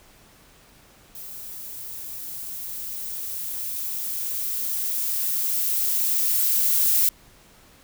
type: noise with level ramp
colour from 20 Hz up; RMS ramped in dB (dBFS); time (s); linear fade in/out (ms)
violet; -38 to -19; 1.15-7.09; 2
effects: pink hiss -53 dBFS RMS until 7.83 s